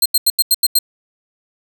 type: tone bursts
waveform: 15% pulse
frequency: 4186 Hz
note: C8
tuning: in tune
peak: -3 dBFS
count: 7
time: 0.02-0.789 s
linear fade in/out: 5 ms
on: 37 ms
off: 85 ms
effects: none